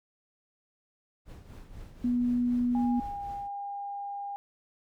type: noise with tremolo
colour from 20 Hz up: brown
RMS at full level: -43 dBFS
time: 1.25-3.49 s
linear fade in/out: 50 ms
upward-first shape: triangle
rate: 4 Hz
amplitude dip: 65%
type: tone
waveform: sine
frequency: 243.8 Hz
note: B3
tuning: 22 cents flat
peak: -24 dBFS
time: 2.04-3 s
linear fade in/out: 5 ms
type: tone with pitch glide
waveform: sine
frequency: 816 to 805.2 Hz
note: G#5 to G5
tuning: -31 to +46 cents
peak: -34 dBFS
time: 2.75-4.36 s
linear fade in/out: 0 ms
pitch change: -23 cents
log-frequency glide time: 2.96-3.26 s
effects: none